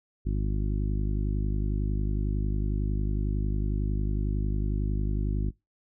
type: harmonic tone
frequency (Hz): 51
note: G#1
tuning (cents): -31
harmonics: 1 / 2 / 3 / 4 / 5 / 6 / 7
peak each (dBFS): -26 / -32 / -36 / -38 / -40 / -42 / -43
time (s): 0.25-5.51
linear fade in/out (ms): 20
effects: noise-tail reverb RT60 0.2 s tail -23 dB re dry